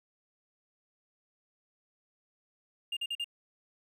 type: tone bursts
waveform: triangle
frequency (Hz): 2812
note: F7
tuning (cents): +11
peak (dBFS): -30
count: 4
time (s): 2.92-3.244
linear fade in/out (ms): 5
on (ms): 48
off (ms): 44
effects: none